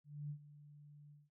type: tone with ADSR envelope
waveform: sine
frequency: 146.83 Hz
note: D3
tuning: in tune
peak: -40 dBFS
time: 0.04-1.3 s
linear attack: 260 ms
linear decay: 81 ms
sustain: -16 dB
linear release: 190 ms
effects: none